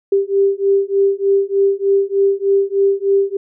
sine beating tone pair, 393.1 / 396.4 Hz, G4 / G4, +5 / +19 cents, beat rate 3.3 Hz, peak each -15 dBFS, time 0.12-3.37 s, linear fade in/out 5 ms, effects none

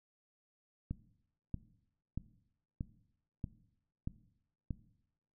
click train, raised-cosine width 5 ms, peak -25 dBFS, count 7, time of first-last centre 0.91-4.707 s, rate 1.58 Hz, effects noise-tail reverb RT60 0.8 s tail -17 dB re dry

